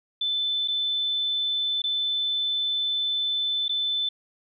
sine tone with dropouts, 3520 Hz, A7, in tune, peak -23 dBFS, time 0.21-4.09 s, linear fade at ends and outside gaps 5 ms, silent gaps 0.677-0.682 / 1.82-1.839 / 3.682-3.693 s, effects none

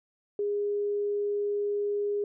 sine tone, 410 Hz, G#4, 22 cents flat, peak -26 dBFS, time 0.39-2.24 s, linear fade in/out 2 ms, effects none

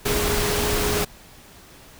sine tone in noise, 415.3 Hz, G#4, in tune, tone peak -26 dBFS, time 0.05-1.05 s, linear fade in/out 10 ms, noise pink, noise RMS -23 dBFS, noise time 0.05-1.05 s, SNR -6 dB, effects pink hiss -47 dBFS RMS until 1.99 s

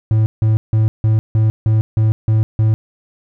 triangle tone bursts, 109.5 Hz, A2, 8 cents flat, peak -8 dBFS, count 9, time 0.11-2.74 s, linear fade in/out 0 ms, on 150 ms, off 160 ms, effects none

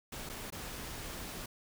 pink noise with dropouts, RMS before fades -43 dBFS, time 0.12-1.46 s, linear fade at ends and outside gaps 5 ms, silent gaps 0.292-0.296 / 0.504-0.523 s, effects none

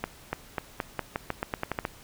accelerating click train, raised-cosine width 0.5 ms, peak -13 dBFS, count 13, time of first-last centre 0.04-1.851 s, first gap 290 ms, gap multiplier 0.87, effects pink hiss -51 dBFS RMS until 2.03 s

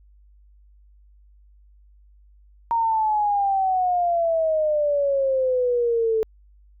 sine exponential sweep, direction down, 932.3 to 437.1 Hz, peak -18 dBFS, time 2.71-6.23 s, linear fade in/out 0 ms, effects added 50 Hz sine -50 dBFS peak until 6.8 s

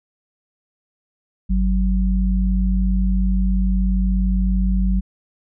sine tone pair together, 50.27 / 187.3 Hz, G1 / F#3, +44 / +21 cents, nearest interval octave + major seventh, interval 2277 cents, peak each -16 / -20 dBFS, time 1.49-5.01 s, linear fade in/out 20 ms, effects none

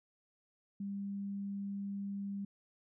sine tone, 199.3 Hz, G3, 29 cents sharp, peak -37 dBFS, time 0.8-2.45 s, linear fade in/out 5 ms, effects none

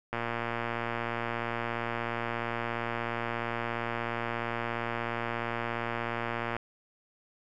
click train, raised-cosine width 0.5 ms, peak -17 dBFS, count 754, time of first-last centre 0.13-6.566 s, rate 117 Hz, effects none

